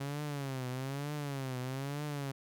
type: tone with vibrato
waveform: sawtooth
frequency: 137.1 Hz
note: C#3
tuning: 19 cents flat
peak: -32 dBFS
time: 0-2.32 s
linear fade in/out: 10 ms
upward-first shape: triangle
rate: 1.1 Hz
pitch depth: 160 cents each way
effects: none